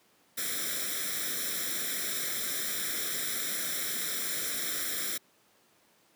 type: noise with comb filter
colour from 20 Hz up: white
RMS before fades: -33 dBFS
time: 0.37-5.18 s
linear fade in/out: 10 ms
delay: 0.54 ms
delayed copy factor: +0.85
effects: pink hiss -65 dBFS RMS until 6.15 s + high-pass 200 Hz 12 dB/octave